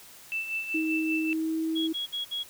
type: tone with tremolo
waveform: sine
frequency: 2654 Hz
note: E7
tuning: 11 cents sharp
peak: -27 dBFS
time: 0.32-1.33 s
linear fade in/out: 0 ms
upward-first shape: sine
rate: 5.2 Hz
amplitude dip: 60%
type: tone with pitch glide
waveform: sine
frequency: 317.4 to 321.6 Hz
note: D#4 to E4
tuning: +35 to -43 cents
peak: -26 dBFS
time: 0.74-1.93 s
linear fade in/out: 10 ms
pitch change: +22 cents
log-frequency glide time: 1.27-1.59 s
type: tone bursts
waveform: sine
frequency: 3322 Hz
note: G#7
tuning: in tune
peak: -29 dBFS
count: 4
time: 1.75-2.438 s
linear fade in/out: 20 ms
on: 130 ms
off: 56 ms
effects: white hiss -50 dBFS RMS until 2.49 s